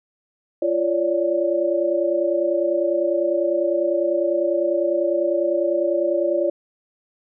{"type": "tone cluster", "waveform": "sine", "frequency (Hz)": [344.6, 559, 589], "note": ["F4", "C#5", "D5"], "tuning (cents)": [-23, 14, 5], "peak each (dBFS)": -22, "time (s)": [0.62, 6.5], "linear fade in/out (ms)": 5, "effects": []}